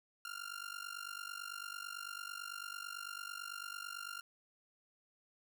sawtooth tone with amplitude modulation, 1396.9 Hz, F6, in tune, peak -36 dBFS, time 0.25-4.21 s, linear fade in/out 2 ms, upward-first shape sine, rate 49 Hz, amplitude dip 90%, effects none

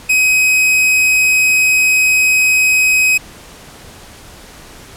45% pulse tone, 2528 Hz, D#7, 27 cents sharp, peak -9 dBFS, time 0.09-3.18 s, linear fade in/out 10 ms, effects pink hiss -37 dBFS RMS until 4.96 s + low-pass 12000 Hz 12 dB/octave

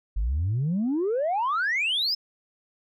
sine exponential sweep, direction up, 46.25 to 5274 Hz, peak -21 dBFS, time 0.16-2.15 s, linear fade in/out 10 ms, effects tanh soft clip ceiling -20 dBFS

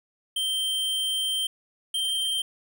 square tone pair in turn, 3136 / 3147 Hz, G7 / G7, 0 / +6 cents, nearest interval unison, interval 6 cents, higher second, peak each -25 dBFS, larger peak neither, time 0.36-1.47 / 1.94-2.42 s, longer first, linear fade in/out 5 ms, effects none

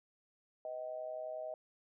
sine tone with amplitude modulation, 630 Hz, D#5, 21 cents sharp, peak -36 dBFS, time 0.65-1.54 s, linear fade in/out 2 ms, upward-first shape sine, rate 131 Hz, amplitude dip 75%, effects none

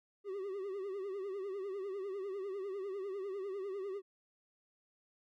triangle tone with vibrato, 390.7 Hz, G4, 6 cents flat, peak -36 dBFS, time 0.24-4.02 s, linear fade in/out 50 ms, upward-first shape triangle, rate 10 Hz, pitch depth 110 cents each way, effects none

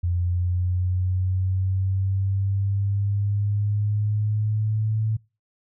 sine linear sweep, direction up, 87.31 to 110 Hz, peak -20 dBFS, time 0.03-5.17 s, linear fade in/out 10 ms, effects noise-tail reverb RT60 0.3 s tail -25 dB re dry

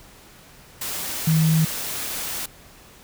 sine tone in noise, 159.3 Hz, D#3, 41 cents sharp, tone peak -15 dBFS, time 1.27-1.65 s, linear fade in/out 5 ms, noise white, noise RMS -29 dBFS, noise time 0.81-2.46 s, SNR +11 dB, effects pink hiss -48 dBFS RMS until 3.03 s

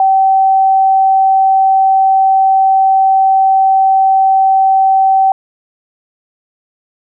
sine tone, 770 Hz, G5, 31 cents flat, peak -6 dBFS, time 0-5.32 s, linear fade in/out 2 ms, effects none

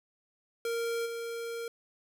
square tone with level steps, 464.3 Hz, A#4, 7 cents flat, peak -31 / -36 dBFS, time 0.65-1.68 s, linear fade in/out 2 ms, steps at 1.05 s, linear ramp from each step 20 ms, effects none

